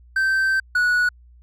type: tone pair in turn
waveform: triangle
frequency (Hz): 1554 / 1466.8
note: G6 / F#6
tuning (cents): -16 / -15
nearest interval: minor second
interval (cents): 99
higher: first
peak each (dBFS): -15 / -14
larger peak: second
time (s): 0.16-0.6 / 0.75-1.09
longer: first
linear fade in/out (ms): 5
effects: added 60 Hz sine -46 dBFS peak until 1.42 s